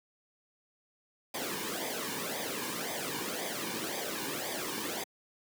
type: noise with flanger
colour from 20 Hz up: pink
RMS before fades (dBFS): -36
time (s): 1.34-5.04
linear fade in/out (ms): 5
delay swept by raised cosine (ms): 0.71 to 1.55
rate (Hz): 1.9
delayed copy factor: -0.7
effects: high-pass 200 Hz 12 dB/octave